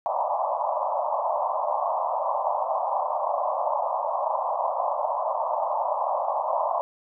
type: band-pass noise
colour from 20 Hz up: pink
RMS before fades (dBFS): -26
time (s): 0.06-6.81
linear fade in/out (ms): 0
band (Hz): 570 to 1100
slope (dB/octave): 96
effects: none